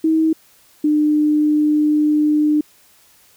sine tone pair in turn, 318.9 / 301 Hz, D#4 / D4, +43 / +43 cents, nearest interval minor second, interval 100 cents, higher first, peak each -12 dBFS, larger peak neither, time 0.04-0.33 / 0.84-2.61 s, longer second, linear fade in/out 5 ms, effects white hiss -52 dBFS RMS until 3.36 s

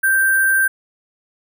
sine tone with sample-and-hold, 1568 Hz, G6, in tune, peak -12 dBFS, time 0.03-0.68 s, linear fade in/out 10 ms, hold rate 11025 Hz, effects none

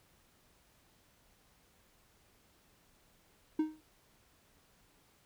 triangle tone with exponential decay, 311.1 Hz, D#4, in tune, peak -23 dBFS, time 3.59-3.81 s, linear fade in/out 5 ms, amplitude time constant 46 ms, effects pink hiss -68 dBFS RMS until 5.25 s

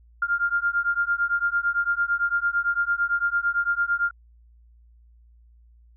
sine beating tone pair, 1396.9 / 1405.8 Hz, F6 / F6, 0 / +11 cents, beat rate 8.9 Hz, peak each -24 dBFS, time 0.22-4.11 s, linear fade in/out 5 ms, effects added 58 Hz sine -51 dBFS peak until 5.96 s

